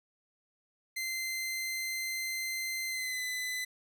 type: tone with pitch glide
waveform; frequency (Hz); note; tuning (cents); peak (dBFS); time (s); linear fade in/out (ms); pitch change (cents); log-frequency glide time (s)
sawtooth; 2074 to 2011; C7 to B6; -16 to +31; -30; 0.96-3.65; 10; -53; 2.88-3.23
effects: none